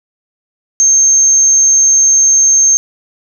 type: tone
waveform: sine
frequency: 6370 Hz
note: G8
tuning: 27 cents sharp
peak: -5 dBFS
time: 0.8-2.77 s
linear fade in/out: 0 ms
effects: none